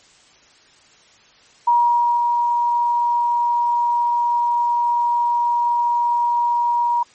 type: tone with ADSR envelope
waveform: sine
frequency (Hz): 953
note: A#5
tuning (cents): +38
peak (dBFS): -11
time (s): 1.67-7.03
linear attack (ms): 8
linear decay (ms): 540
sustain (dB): -4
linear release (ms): 4
effects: white hiss -51 dBFS RMS until 7.14 s + MP3 32 kbps